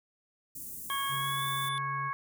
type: band-stop noise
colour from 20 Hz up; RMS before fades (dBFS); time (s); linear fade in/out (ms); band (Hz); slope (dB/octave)
white; -42; 0.55-1.69; 5; 320 to 7800; 24
type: tone with pitch glide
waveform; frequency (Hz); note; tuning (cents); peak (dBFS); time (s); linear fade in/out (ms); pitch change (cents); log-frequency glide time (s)
square; 3227 to 3479; G7 to A7; +50 to -20; -37; 0.9-1.78; 0; +130; 1.09-1.45
type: harmonic tone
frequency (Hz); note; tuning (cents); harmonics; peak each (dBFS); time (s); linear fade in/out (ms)
551; C#5; -11; 2 / 3 / 4; -32 / -39 / -43; 0.9-2.13; 0
type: tone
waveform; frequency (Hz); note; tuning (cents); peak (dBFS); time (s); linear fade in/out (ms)
triangle; 138.3; C#3; -4; -37; 1.08-2.12; 50
effects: none